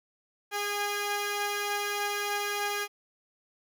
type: tone pair together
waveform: 10% pulse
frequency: 410 / 816.7 Hz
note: G#4 / G#5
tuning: -22 / -29 cents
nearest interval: octave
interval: 1193 cents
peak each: -22 / -27 dBFS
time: 0.51-2.88 s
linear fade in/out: 50 ms
effects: none